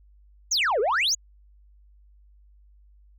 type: exponential two-way sweep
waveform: sine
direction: down then up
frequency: 7130 to 391.5 to 7130 Hz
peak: -18 dBFS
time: 0.51-1.15 s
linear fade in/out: 10 ms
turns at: 0.8 s
effects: tanh soft clip ceiling -19 dBFS + added 50 Hz sine -52 dBFS peak until 3.18 s